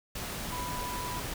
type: tone in noise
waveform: sine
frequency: 987.8 Hz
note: B5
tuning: in tune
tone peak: -36 dBFS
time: 0.52-1.2 s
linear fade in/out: 5 ms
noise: pink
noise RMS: -37 dBFS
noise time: 0.15-1.34 s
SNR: -2 dB
effects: none